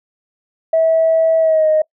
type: tone with pitch glide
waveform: sine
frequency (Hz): 649 to 621.5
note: E5 to D#5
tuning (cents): -27 to -2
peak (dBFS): -9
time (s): 0.73-1.82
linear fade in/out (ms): 5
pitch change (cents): -75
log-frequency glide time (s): 1.39-1.68
effects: noise-tail reverb RT60 0.1 s tail -25 dB re dry + tanh soft clip ceiling -5 dBFS